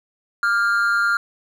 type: tone with amplitude modulation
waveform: triangle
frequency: 1396.9 Hz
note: F6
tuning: in tune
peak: -11 dBFS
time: 0.43-1.17 s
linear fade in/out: 2 ms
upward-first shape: sine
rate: 210 Hz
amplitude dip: 70%
effects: none